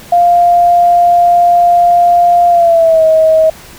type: tone with pitch glide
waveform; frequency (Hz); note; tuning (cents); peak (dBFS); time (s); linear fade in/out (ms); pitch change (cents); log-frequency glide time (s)
sine; 698.5 to 636.8; F5 to D#5; 0 to +40; -4; 0.12-3.5; 5; -160; 2.49-3.04
effects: pink hiss -34 dBFS RMS until 3.78 s